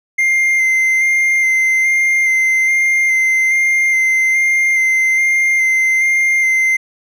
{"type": "tone with vibrato", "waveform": "triangle", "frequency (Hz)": 2093, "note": "C7", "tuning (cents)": 0, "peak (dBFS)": -9, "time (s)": [0.18, 6.77], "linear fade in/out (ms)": 10, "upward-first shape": "square", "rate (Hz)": 1.2, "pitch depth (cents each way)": 13, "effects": []}